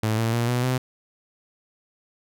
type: tone with pitch steps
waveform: sawtooth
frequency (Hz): 109.5 / 113.82 / 118.31 / 122.98 / 127.83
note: A2 / A#2 / A#2 / B2 / C3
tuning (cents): -8 / -41 / +26 / -7 / -40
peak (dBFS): -17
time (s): 0.03-0.78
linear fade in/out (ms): 5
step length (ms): 150
effects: none